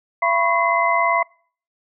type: tone cluster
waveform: sine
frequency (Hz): 678 / 994 / 1092 / 2053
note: E5 / B5 / C#6 / C7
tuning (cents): +49 / +11 / -26 / -33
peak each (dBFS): -21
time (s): 0.22-1.23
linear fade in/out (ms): 5
effects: noise-tail reverb RT60 0.5 s tail -26 dB re dry